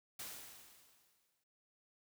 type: noise with exponential decay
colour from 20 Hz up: white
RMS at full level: -45 dBFS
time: 0.19-1.44 s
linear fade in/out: 5 ms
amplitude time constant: 270 ms
effects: none